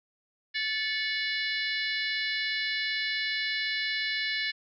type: harmonic tone with a mistuned harmonic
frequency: 582 Hz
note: D5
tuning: 16 cents flat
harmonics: 3 / 4 / 5 / 6 / 7 / 8 / 9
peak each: -32 / -34 / -38 / -38 / -35 / -42 / -41 dBFS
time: 0.54-4.52 s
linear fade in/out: 20 ms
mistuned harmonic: 4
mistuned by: -91 cents
effects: none

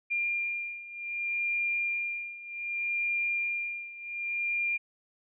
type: beating tone pair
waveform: sine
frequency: 2398 / 2398.65 Hz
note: D7 / D7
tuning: +36 / +36 cents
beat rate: 0.65 Hz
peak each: -34 / -31 dBFS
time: 0.1-4.78 s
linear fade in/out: 20 ms
effects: none

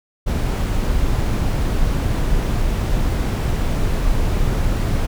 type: noise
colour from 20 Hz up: brown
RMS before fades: -18 dBFS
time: 0.26-5.07 s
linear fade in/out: 20 ms
effects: none

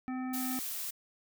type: harmonic tone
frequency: 256.6 Hz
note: C4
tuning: 34 cents flat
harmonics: 1 / 3 / 5 / 7 / 9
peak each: -34 / -44 / -48 / -51 / -53 dBFS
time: 0.08-0.59 s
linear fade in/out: 0 ms
type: noise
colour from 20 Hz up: blue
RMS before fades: -38 dBFS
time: 0.33-0.91 s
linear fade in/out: 10 ms
effects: none

